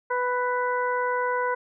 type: harmonic tone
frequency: 495.4 Hz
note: B4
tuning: 5 cents sharp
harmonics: 1 / 2 / 3 / 4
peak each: -27 / -26 / -30 / -37 dBFS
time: 0.1-1.55 s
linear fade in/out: 10 ms
effects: none